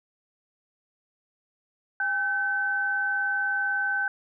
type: tone pair together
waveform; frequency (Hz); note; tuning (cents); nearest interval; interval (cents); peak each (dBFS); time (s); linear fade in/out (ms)
sine; 809.8 / 1532; G#5 / G6; -44 / -40; major seventh; 1104; -33 / -24; 2-4.08; 2
effects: none